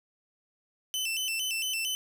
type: tone with vibrato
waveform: sawtooth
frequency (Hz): 2847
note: F7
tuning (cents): +33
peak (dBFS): -26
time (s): 0.94-1.95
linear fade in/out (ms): 0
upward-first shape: square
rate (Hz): 4.4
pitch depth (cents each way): 110
effects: none